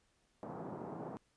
pink band-pass noise, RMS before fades -45 dBFS, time 0.43-1.17 s, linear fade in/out 0 ms, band 140 to 1000 Hz, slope 24 dB/octave, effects pink hiss -75 dBFS RMS until 1.36 s + resampled to 22050 Hz

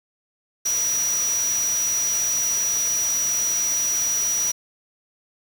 sine tone in noise, 5820 Hz, F#8, 29 cents flat, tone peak -20 dBFS, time 0.65-4.52 s, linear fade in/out 10 ms, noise white, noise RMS -31 dBFS, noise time 0.65-4.52 s, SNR +8 dB, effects none

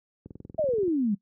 click train, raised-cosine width 3 ms, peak -28 dBFS, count 14, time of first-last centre 0.26-0.879 s, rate 21 Hz
sine exponential sweep, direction down, 659.3 to 192.4 Hz, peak -22 dBFS, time 0.58-1.15 s, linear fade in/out 10 ms
effects noise-tail reverb RT60 0.1 s tail -22 dB re dry + high-pass 80 Hz 12 dB/octave

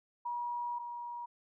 sine tone pair in turn, 960 / 956 Hz, B5 / A#5, -49 / +43 cents, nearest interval unison, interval 8 cents, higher first, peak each -34 / -39 dBFS, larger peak first, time 0.25-0.79 / 0.79-1.26 s, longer first, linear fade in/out 10 ms, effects none

